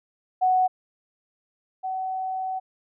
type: tone pair in turn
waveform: sine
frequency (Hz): 742 / 754.1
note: F#5 / F#5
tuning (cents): +5 / +33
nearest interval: unison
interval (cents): 28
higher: second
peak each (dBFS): -17 / -26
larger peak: first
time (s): 0.41-0.68 / 1.83-2.6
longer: second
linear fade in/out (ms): 20
effects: none